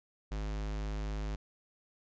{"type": "tone", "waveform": "square", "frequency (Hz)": 52, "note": "G#1", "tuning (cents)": 3, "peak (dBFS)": -35, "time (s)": [0.31, 1.36], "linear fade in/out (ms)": 10, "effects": ["resampled to 16000 Hz"]}